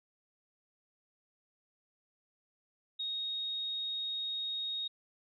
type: tone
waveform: sine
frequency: 3740 Hz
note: A#7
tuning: 5 cents sharp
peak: -34 dBFS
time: 2.99-4.88 s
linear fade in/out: 10 ms
effects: none